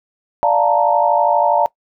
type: chord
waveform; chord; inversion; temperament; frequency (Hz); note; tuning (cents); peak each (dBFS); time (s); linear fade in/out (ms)
sine; Bb major seventh; first; equal; 587.3 / 698.5 / 880 / 932.3; D5 / F5 / A5 / Bb5; 0 / 0 / 0 / 0; -17; 0.43-1.66; 0
effects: noise-tail reverb RT60 0.1 s tail -21 dB re dry